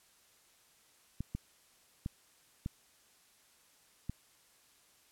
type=clicks; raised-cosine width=5 ms; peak=-24 dBFS; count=5; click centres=1.206 / 1.35 / 2.061 / 2.661 / 4.096 s; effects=white hiss -66 dBFS RMS until 5.11 s + low-pass 12000 Hz 12 dB/octave